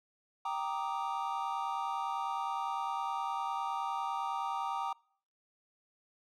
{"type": "chord", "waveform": "triangle", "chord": "Eb major seventh", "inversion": "first", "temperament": "equal", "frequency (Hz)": [784, 932.3, 1174.7, 1244.5], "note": ["G5", "Bb5", "D6", "Eb6"], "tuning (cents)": [0, 0, 0, 0], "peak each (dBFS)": [-36, -35, -38, -40], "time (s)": [0.45, 4.93], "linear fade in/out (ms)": 5, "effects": ["noise-tail reverb RT60 0.6 s tail -26 dB re dry"]}